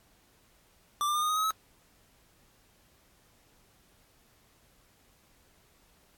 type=tone with pitch steps; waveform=square; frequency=1174.7 / 1193.2 / 1211.9 / 1231 / 1250.3 / 1270 / 1289.9 Hz; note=D6 / D6 / D#6 / D#6 / D#6 / D#6 / E6; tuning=0 / +27 / -46 / -19 / +8 / +35 / -38 cents; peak=-27 dBFS; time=1.01-1.507 s; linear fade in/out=0 ms; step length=71 ms; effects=pink hiss -64 dBFS RMS until 6.17 s + AAC 64 kbps